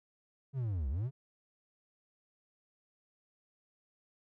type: linear two-way sweep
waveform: triangle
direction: down then up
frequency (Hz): 141.4 to 61.4 to 141.4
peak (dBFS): -30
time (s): 0.53-1.11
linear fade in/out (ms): 50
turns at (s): 0.89
effects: none